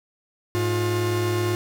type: tone pair together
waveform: 45% pulse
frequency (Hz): 105.57 / 355.1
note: G#2 / F4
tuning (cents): +29 / +29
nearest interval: octave + major sixth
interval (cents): 2100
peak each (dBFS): -24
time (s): 0.55-1.55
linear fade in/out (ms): 0
effects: none